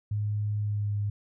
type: tone with pitch glide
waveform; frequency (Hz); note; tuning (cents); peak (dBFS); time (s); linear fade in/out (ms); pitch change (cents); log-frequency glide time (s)
sine; 104.6 to 102.86; G#2 to G#2; +13 to -16; -26; 0.11-1.1; 5; -29; 0.59-0.94
effects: none